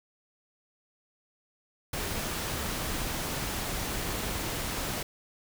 pink noise, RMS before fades -33 dBFS, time 1.93-5.03 s, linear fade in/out 5 ms, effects none

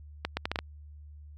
accelerating click train, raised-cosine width 0.3 ms, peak -13 dBFS, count 6, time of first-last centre 0.25-0.589 s, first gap 120 ms, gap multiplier 0.71, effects added 74 Hz sine -45 dBFS peak until 1.37 s + MP3 96 kbps

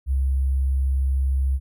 sine tone with sample-and-hold, 66.8 Hz, C2, 36 cents sharp, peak -18 dBFS, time 0.06-1.6 s, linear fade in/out 50 ms, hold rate 11025 Hz, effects none

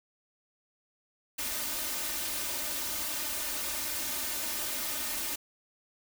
white noise with comb filter, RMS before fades -34 dBFS, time 1.38-5.36 s, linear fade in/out 10 ms, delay 3.3 ms, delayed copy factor +0.85, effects none

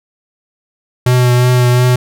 square tone with vibrato, 124.2 Hz, B2, 10 cents sharp, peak -8 dBFS, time 1.06-1.96 s, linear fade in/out 5 ms, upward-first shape triangle, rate 2.8 Hz, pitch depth 21 cents each way, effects none

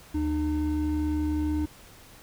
triangle tone pair together, 75.88 / 303.5 Hz, D#2 / D#4, -43 / -43 cents, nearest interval 2 octaves, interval 2400 cents, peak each -27 / -24 dBFS, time 0.14-1.66 s, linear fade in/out 10 ms, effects pink hiss -51 dBFS RMS until 2.22 s

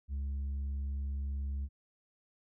sine tone with tanh clipping, 69.3 Hz, C#2, in tune, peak -34 dBFS, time 0.08-1.69 s, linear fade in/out 50 ms, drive 3 dB, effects none

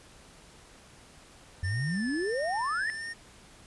sine exponential sweep, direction up, 84.6 to 1941 Hz, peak -28 dBFS, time 1.63-2.9 s, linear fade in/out 0 ms
square tone with vibrato, 1784 Hz, A6, 23 cents sharp, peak -36 dBFS, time 1.63-3.14 s, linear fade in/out 20 ms, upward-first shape sine, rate 1.5 Hz, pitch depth 52 cents each way
effects pink hiss -54 dBFS RMS until 3.66 s + resampled to 24000 Hz

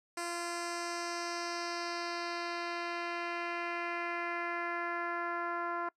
10% pulse tone with low-pass filter sweep, 344.4 Hz, F4, 24 cents flat, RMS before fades -37 dBFS, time 0.17-5.89 s, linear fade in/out 5 ms, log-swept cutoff 8700 to 1300 Hz, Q 2, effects noise-tail reverb RT60 0.1 s tail -23 dB re dry

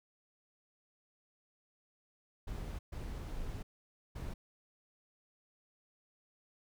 brown noise bursts at uneven times, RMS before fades -41 dBFS, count 3, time 2.47-2.79 / 2.92-3.63 / 4.15-4.34 s, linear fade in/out 10 ms, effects none

